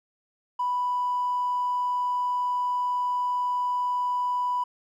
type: tone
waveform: triangle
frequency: 987.8 Hz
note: B5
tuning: in tune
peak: -20 dBFS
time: 0.59-4.64 s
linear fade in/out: 10 ms
effects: tanh soft clip ceiling -21 dBFS